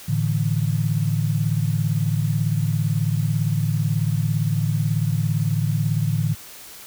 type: chord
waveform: sine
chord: A suspended fourth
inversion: none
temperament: equal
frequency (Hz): 110 / 146.83 / 164.81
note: A2 / D3 / E3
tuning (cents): 0 / 0 / 0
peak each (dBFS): -22 / -22 / -25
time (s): 0.08-6.35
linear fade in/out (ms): 10
effects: white hiss -41 dBFS RMS until 6.86 s